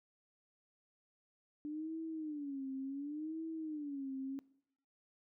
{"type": "tone with vibrato", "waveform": "sine", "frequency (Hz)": 293.7, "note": "D4", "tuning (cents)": 0, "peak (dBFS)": -39, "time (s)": [1.65, 4.39], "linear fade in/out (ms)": 0, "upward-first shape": "sine", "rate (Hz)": 0.69, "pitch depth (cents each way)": 170, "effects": ["noise-tail reverb RT60 0.7 s tail -21 dB re dry"]}